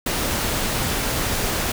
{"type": "noise", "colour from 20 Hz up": "pink", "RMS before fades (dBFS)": -23, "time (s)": [0.06, 1.72], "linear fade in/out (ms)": 5, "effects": []}